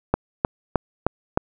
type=click train; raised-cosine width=1 ms; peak=-3 dBFS; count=5; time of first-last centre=0.14-1.375 s; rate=3.24 Hz; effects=none